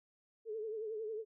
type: tone with vibrato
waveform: sine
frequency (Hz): 436.2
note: A4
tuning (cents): -15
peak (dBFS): -38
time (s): 0.45-1.25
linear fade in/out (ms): 50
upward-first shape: triangle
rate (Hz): 11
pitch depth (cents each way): 86
effects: none